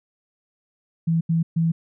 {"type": "tone bursts at uneven times", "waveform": "sine", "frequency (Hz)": 164.81, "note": "E3", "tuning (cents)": 0, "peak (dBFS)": -17, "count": 3, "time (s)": [[1.07, 1.21], [1.29, 1.43], [1.56, 1.72]], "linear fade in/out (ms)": 10, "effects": []}